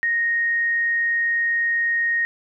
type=tone; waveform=sine; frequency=1864 Hz; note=A#6; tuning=1 cent flat; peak=-18 dBFS; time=0.03-2.25 s; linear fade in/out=0 ms; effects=none